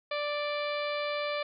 harmonic tone, 587.3 Hz, D5, in tune, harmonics 1 / 2 / 3 / 4 / 5 / 6 / 7 / 8, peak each -32 / -37 / -42 / -38 / -46 / -43 / -45 / -49 dBFS, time 0.11-1.43 s, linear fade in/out 5 ms, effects none

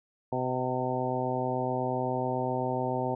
harmonic tone with a mistuned harmonic, 127.3 Hz, C3, 47 cents flat, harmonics 1 / 2 / 3 / 4 / 5 / 6 / 7, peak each -35 / -35 / -35 / -35 / -35 / -35 / -35 dBFS, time 0.32-3.15 s, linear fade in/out 5 ms, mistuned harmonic 7, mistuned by +17 cents, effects none

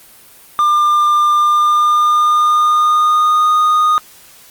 triangle tone with pitch glide, 1198 to 1233.8 Hz, D6 to D#6, +34 to -15 cents, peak -7 dBFS, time 0.59-3.98 s, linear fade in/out 0 ms, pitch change +51 cents, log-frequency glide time 1.38-3.51 s, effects white hiss -42 dBFS RMS until 4.5 s + Opus 32 kbps

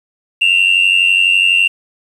sine tone pair together, 2702 / 2794 Hz, E7 / F7, +42 / 0 cents, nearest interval minor second, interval 58 cents, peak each -10 dBFS, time 0.41-1.68 s, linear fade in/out 10 ms, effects tanh soft clip ceiling -4 dBFS + 7-bit

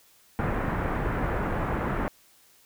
pink low-pass noise, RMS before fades -28 dBFS, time 0.39-2.08 s, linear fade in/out 0 ms, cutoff 1800 Hz, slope 24 dB/octave, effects white hiss -59 dBFS RMS until 2.65 s

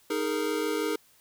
square chord, D# suspended fourth, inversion none, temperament equal with one note detuned, 311.1 / 415.3 / 461.1 Hz, D#4 / G#4 / A#4, 0 / 0 / -19 cents, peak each -32 dBFS, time 0.1-0.96 s, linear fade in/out 5 ms, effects white hiss -61 dBFS RMS until 1.2 s

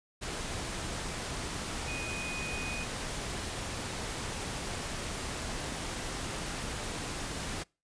sine tone in noise, 2489 Hz, D#7, in tune, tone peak -38 dBFS, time 1.87-2.85 s, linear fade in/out 20 ms, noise pink, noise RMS -37 dBFS, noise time 0.21-7.64 s, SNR -4 dB, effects noise-tail reverb RT60 0.3 s tail -26 dB re dry + resampled to 22050 Hz

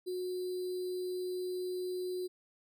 sine tone with sample-and-hold, 364.4 Hz, F#4, 26 cents flat, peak -34 dBFS, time 0.06-2.28 s, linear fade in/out 20 ms, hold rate 4410 Hz, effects none

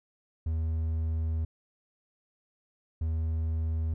triangle tone pair in turn, 80.3 / 80.3 Hz, E2 / E2, -45 / -45 cents, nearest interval unison, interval 0 cents, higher neither, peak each -25 dBFS, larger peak neither, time 0.46-1.45 / 3.01-3.94 s, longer first, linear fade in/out 5 ms, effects none

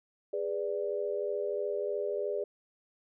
sine chord, G# diminished, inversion none, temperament equal with one note detuned, 410.8 / 493.9 / 587.3 Hz, G#4 / B4 / D5, -19 / 0 / 0 cents, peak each -33 / -37 / -35 dBFS, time 0.33-2.44 s, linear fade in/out 5 ms, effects none

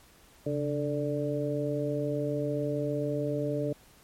harmonic tone with a mistuned harmonic, 146.83 Hz, D3, in tune, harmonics 1 / 2 / 3 / 4, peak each -33 / -33 / -33 / -33 dBFS, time 0.46-3.73 s, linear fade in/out 5 ms, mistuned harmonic 1, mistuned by -99 cents, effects pink hiss -58 dBFS RMS until 4.03 s + MP3 64 kbps

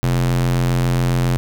square tone with high-pass filter, 43.65 Hz, F1, in tune, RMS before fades -17 dBFS, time 0.03-1.37 s, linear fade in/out 0 ms, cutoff 93 Hz, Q 5.1, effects none

